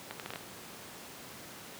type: accelerating click train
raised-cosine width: 0.3 ms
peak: -22 dBFS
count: 6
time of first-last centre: 0.11-0.359 s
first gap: 88 ms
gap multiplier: 0.71
effects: pink hiss -47 dBFS RMS until 1.79 s + high-pass 150 Hz 12 dB/octave